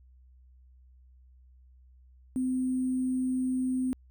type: tone with sample-and-hold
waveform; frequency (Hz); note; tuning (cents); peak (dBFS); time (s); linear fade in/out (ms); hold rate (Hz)
sine; 256.6; C4; -34; -26; 2.36-3.93; 0; 8820
effects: added 63 Hz sine -54 dBFS peak until 4.1 s